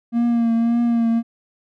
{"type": "tone with vibrato", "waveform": "triangle", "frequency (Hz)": 233.1, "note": "A#3", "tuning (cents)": 0, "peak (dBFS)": -13, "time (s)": [0.12, 1.23], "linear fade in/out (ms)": 50, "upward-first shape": "triangle", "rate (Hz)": 1.8, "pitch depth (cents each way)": 36, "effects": []}